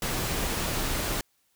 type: noise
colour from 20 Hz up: pink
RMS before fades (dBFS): -29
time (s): 0.02-1.21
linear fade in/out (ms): 2
effects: white hiss -70 dBFS RMS until 1.55 s

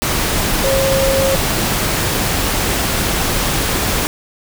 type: tone in noise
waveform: sine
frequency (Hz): 539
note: C#5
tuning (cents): -49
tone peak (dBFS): -14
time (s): 0.64-1.35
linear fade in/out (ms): 0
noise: pink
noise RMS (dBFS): -17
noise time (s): 0.02-4.07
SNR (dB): 0
effects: none

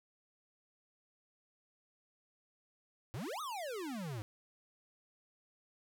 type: exponential two-way sweep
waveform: square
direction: up then down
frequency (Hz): 99.4 to 1301 to 99.4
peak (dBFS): -40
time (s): 3.14-4.22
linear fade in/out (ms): 0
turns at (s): 3.41
effects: none

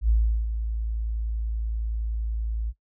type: tone with ADSR envelope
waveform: sine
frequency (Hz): 55.3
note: A1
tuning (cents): +9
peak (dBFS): -16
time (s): 0.01-2.73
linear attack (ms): 82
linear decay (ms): 370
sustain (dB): -9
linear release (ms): 43
effects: noise-tail reverb RT60 0.1 s tail -18 dB re dry

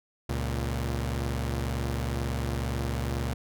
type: tone pair together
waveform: sawtooth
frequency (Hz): 69.3 / 116.55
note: C#2 / A#2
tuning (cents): 0 / 0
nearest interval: major sixth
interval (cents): 900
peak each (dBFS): -26 / -28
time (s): 0.29-3.34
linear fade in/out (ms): 5
effects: none

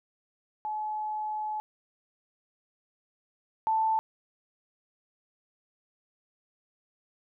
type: tone pair in turn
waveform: sine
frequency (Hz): 855 / 882.6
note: A5 / A5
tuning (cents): -50 / +5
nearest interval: minor second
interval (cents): 55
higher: second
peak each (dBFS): -30 / -23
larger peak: second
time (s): 0.65-1.6 / 3.67-3.99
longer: first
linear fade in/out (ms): 0
effects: none

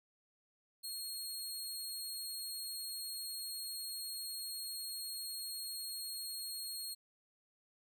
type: tone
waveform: 20% pulse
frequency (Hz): 4278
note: C8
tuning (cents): +38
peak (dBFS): -35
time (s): 0.83-6.95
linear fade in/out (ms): 20
effects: none

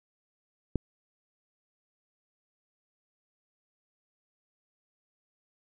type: click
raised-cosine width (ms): 3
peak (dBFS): -14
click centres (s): 0.757
effects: none

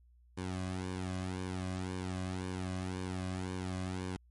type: tone with flanger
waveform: sawtooth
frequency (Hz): 92.5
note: F#2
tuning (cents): 0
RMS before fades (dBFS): -38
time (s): 0.37-4.17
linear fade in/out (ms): 10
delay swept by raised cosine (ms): 1.5 to 2.24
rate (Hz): 1.9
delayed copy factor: -0.85
effects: added 60 Hz sine -60 dBFS peak until 4.3 s + MP3 48 kbps

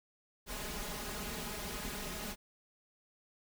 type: noise with comb filter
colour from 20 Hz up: pink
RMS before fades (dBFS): -41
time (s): 0.46-2.36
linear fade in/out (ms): 50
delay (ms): 4.8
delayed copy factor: +0.9
effects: none

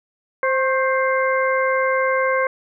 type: harmonic tone with a mistuned harmonic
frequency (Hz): 524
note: C5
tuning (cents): +2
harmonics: 1 / 2 / 3 / 4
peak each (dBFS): -19 / -22 / -24 / -25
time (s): 0.43-2.47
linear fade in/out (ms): 2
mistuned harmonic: 2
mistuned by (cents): +45
effects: none

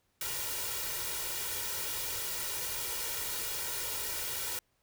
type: noise with comb filter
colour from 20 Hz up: white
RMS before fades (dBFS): -36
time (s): 0.21-4.59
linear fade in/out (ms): 2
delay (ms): 2.1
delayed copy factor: +0.75
effects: pink hiss -75 dBFS RMS until 4.82 s

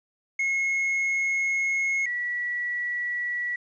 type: tone pair in turn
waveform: triangle / sine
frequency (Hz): 2169 / 1942.7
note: C#7 / B6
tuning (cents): -38 / -29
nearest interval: major second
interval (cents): 191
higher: first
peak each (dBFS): -21 / -26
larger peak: first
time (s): 0.39-2.06 / 2.06-3.56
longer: first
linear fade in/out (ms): 5
effects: resampled to 16000 Hz + 10-bit

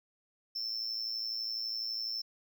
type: tone with amplitude modulation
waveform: triangle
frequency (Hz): 5340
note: E8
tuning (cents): +22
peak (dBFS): -30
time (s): 0.55-2.22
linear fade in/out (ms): 10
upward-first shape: sine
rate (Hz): 112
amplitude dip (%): 65
effects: none

